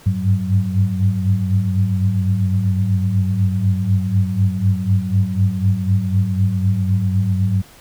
sine tone cluster, 95.9 / 100 / 103.9 / 186.7 Hz, G2 / G2 / G#2 / F#3, -37 / +35 / +1 / +16 cents, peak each -20 / -19 / -20 / -21 dBFS, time 0.06-7.62 s, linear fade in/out 10 ms, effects pink hiss -45 dBFS RMS until 7.8 s

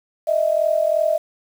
sine tone pair together, 616.4 / 659.3 Hz, D#5 / E5, -16 / 0 cents, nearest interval minor second, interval 116 cents, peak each -18 / -19 dBFS, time 0.27-1.18 s, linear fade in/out 10 ms, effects 7-bit

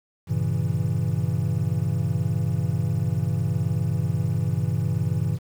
triangle chord, G diminished seventh, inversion none, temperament equal with one note detuned, 98 / 116.54 / 137.16 / 164.81 Hz, G2 / Bb2 / Db3 / Fb3, 0 / 0 / -18 / 0 cents, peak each -25 dBFS, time 0.27-5.39 s, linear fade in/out 50 ms, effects 8-bit

